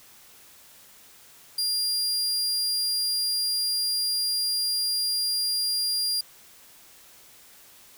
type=tone; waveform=sawtooth; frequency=4800 Hz; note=D8; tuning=37 cents sharp; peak=-21 dBFS; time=1.58-6.21 s; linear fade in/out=5 ms; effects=white hiss -52 dBFS RMS until 7.97 s